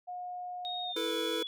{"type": "tone", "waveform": "sine", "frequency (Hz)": 720, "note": "F#5", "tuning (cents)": -47, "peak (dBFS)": -37, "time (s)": [0.07, 0.93], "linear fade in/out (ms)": 20}
{"type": "tone with pitch glide", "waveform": "sine", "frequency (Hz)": [3729, 3400], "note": ["A#7", "G#7"], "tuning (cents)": [0, 40], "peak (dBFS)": -36, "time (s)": [0.65, 1.47], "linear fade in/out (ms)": 0, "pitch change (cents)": -160, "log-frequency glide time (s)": [0.83, 1.15]}
{"type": "chord", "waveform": "square", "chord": "E suspended fourth", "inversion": "none", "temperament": "equal with one note detuned", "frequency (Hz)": [329.6, 440, 487.6], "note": ["E4", "A4", "B4"], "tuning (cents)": [0, 0, -22], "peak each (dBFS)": -37, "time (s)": [0.96, 1.43], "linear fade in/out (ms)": 5}
{"effects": []}